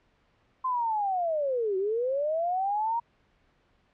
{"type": "linear two-way sweep", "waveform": "sine", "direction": "down then up", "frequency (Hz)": [1046.5, 370, 947], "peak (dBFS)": -25, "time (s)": [0.64, 3], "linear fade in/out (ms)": 10, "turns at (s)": 1.77, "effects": ["pink hiss -67 dBFS RMS until 3.93 s", "low-pass 3000 Hz 12 dB/octave"]}